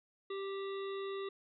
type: harmonic tone with a mistuned harmonic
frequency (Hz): 392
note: G4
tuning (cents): 0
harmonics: 1 / 3 / 5 / 7 / 9 / 10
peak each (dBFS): -38 / -47 / -53 / -56 / -56 / -55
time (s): 0.3-1.29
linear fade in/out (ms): 5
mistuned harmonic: 10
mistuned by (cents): -44
effects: none